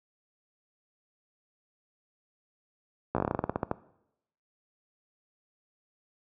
slowing click train, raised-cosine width 1 ms, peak -13 dBFS, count 15, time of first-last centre 3.15-3.714 s, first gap 15 ms, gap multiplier 1.14, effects noise-tail reverb RT60 0.8 s tail -18 dB re dry + high-pass 80 Hz 12 dB/octave

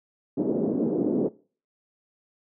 pink band-pass noise, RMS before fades -25 dBFS, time 0.37-1.29 s, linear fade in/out 10 ms, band 220 to 430 Hz, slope 24 dB/octave, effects noise-tail reverb RT60 0.4 s tail -21 dB re dry

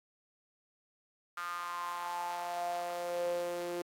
sawtooth tone with high-pass filter sweep, 174.61 Hz, F3, in tune, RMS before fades -37 dBFS, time 1.37-3.82 s, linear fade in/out 5 ms, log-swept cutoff 1300 to 400 Hz, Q 7.5, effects AAC 64 kbps

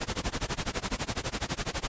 pink noise with tremolo, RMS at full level -29 dBFS, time 0-1.88 s, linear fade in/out 20 ms, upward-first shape sine, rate 12 Hz, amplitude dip 95%, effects resampled to 16000 Hz

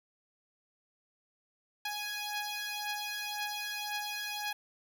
10% pulse beating tone pair, 830.6 / 832.5 Hz, G#5 / G#5, 0 / +4 cents, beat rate 1.9 Hz, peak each -32 / -29 dBFS, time 1.85-4.53 s, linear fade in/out 5 ms, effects none

